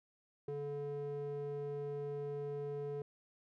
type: tone with band-pass filter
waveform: square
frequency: 143.9 Hz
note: D3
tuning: 35 cents flat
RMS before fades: -41 dBFS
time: 0.48-3.02 s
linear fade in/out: 2 ms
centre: 360 Hz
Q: 8.1
effects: none